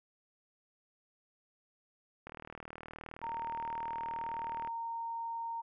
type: click train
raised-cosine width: 0.5 ms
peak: -30 dBFS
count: 95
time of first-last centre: 2.27-4.674 s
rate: 39.1 Hz
type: tone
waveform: sine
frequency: 922 Hz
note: A#5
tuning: 19 cents flat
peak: -36 dBFS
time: 3.22-5.62 s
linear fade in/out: 20 ms
effects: none